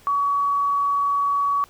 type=tone; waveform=sine; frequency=1131 Hz; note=C#6; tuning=34 cents sharp; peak=-18 dBFS; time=0.07-1.64 s; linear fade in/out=0 ms; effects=pink hiss -52 dBFS RMS until 1.69 s